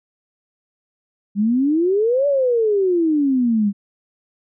sine exponential two-way sweep, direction up then down, 196 to 581 to 196 Hz, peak -14 dBFS, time 1.35-3.73 s, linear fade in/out 50 ms, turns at 2.27 s, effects none

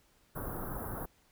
pink band-stop noise, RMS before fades -39 dBFS, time 0.35-1.06 s, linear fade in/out 10 ms, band 1500 to 11000 Hz, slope 48 dB/octave, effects pink hiss -68 dBFS RMS until 1.31 s

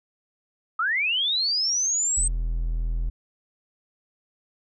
sine linear sweep, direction up, 1228 to 8310 Hz, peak -21 dBFS, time 0.79-2.28 s, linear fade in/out 5 ms
triangle tone, 41.2 Hz, E1, in tune, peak -21 dBFS, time 2.17-3.1 s, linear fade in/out 10 ms
effects none

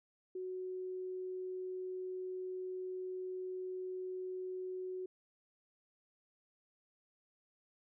sine tone, 370 Hz, F#4, in tune, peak -39 dBFS, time 0.35-5.06 s, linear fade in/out 5 ms, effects none

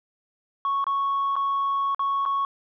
sine tone with dropouts, 1107 Hz, C#6, 3 cents flat, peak -20 dBFS, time 0.65-2.45 s, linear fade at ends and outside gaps 1 ms, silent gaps 0.842-0.867 / 1.356-1.364 / 1.947-1.994 / 2.253-2.26 s, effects tanh soft clip ceiling -19 dBFS

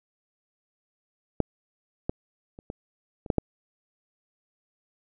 clicks, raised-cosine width 2 ms, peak -8 / -13 / -30 / -21 / -26 / -9 / -8 dBFS, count 7, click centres 1.403 / 2.095 / 2.589 / 2.701 / 3.262 / 3.302 / 3.383 s, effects none

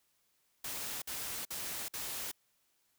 white noise bursts, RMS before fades -40 dBFS, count 4, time 0.64-2.316 s, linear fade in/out 5 ms, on 380 ms, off 52 ms, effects white hiss -75 dBFS RMS until 2.98 s

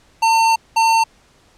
square tone pair in turn, 903 / 903 Hz, A5 / A5, +45 / +45 cents, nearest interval unison, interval 0 cents, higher neither, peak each -12 dBFS, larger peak neither, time 0.22-0.56 / 0.76-1.04 s, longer first, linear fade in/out 10 ms, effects pink hiss -53 dBFS RMS until 1.57 s + low-pass 8000 Hz 12 dB/octave

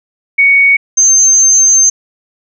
sine tone pair in turn, 2232 / 6297 Hz, C#7 / G8, +11 / +7 cents, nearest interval octave + tritone, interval 1796 cents, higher second, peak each -4 dBFS, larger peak neither, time 0.38-0.77 / 0.97-1.9 s, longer second, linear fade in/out 10 ms, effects none

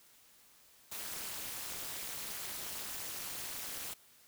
white noise with amplitude modulation, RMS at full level -38 dBFS, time 0.91-3.94 s, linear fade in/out 10 ms, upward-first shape sine, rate 228 Hz, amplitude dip 100%, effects white hiss -63 dBFS RMS until 4.27 s

